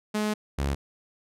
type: tone pair in turn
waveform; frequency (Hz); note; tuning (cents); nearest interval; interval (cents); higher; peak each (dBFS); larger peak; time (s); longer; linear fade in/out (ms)
sawtooth; 211.9 / 69.7; G#3 / C#2; +35 / +10; octave + perfect fifth; 1925; first; -21; neither; 0.14-0.34 / 0.58-0.75; first; 10
effects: low-pass 12000 Hz 12 dB/octave